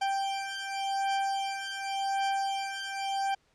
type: beating tone pair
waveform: 40% pulse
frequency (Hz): 784 / 784.89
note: G5 / G5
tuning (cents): 0 / +2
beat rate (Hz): 0.89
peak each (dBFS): -31 / -32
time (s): 0.01-3.35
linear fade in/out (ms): 10
effects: pink hiss -69 dBFS RMS until 3.54 s + low-pass 7000 Hz 12 dB/octave